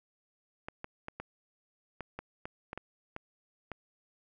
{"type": "clicks", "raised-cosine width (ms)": 0.5, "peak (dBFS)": -24, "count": 11, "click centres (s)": [0.685, 0.844, 1.084, 1.2, 2.007, 2.19, 2.455, 2.731, 2.776, 3.164, 3.717], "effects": []}